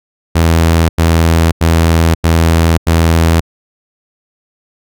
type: tone bursts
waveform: sawtooth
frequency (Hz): 82.41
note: E2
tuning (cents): 0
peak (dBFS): -3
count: 5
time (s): 0.35-3.406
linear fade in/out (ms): 10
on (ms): 540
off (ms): 89
effects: none